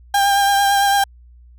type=tone with vibrato; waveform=35% pulse; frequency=799 Hz; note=G5; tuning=33 cents sharp; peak=-11 dBFS; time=0.14-1.04 s; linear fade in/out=5 ms; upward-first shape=triangle; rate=8.9 Hz; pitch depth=24 cents each way; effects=added 60 Hz sine -42 dBFS peak until 1.58 s